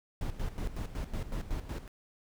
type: noise with tremolo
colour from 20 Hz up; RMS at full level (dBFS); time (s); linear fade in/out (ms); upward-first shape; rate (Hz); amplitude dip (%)
brown; -34; 0.21-1.88; 2; square; 5.4; 70
effects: none